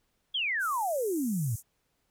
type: exponential sweep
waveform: sine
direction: down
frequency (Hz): 3396 to 103.83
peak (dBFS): -27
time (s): 0.34-1.56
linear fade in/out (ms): 10
type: band-pass noise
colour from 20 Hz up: white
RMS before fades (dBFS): -44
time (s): 0.59-1.63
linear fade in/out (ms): 50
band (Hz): 6300 to 14000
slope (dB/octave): 48
effects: pink hiss -75 dBFS RMS until 2.1 s